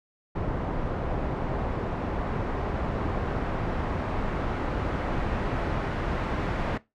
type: noise with low-pass filter sweep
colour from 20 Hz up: pink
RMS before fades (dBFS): -29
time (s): 0.35-6.78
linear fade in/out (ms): 10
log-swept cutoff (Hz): 950 to 1700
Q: 0.71
effects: noise-tail reverb RT60 0.2 s tail -18 dB re dry